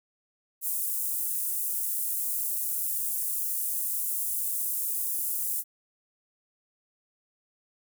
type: high-pass noise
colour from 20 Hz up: pink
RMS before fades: -30 dBFS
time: 0.61-5.64 s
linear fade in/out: 50 ms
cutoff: 9800 Hz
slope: 24 dB/octave
effects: none